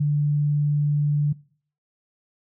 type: tone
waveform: sine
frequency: 146.83 Hz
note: D3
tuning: in tune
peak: -18 dBFS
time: 0-1.33 s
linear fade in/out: 10 ms
effects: noise-tail reverb RT60 0.5 s tail -22 dB re dry